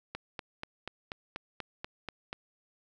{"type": "click train", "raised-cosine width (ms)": 0.3, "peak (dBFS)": -21, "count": 10, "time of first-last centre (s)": [0.15, 2.329], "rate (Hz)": 4.13, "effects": []}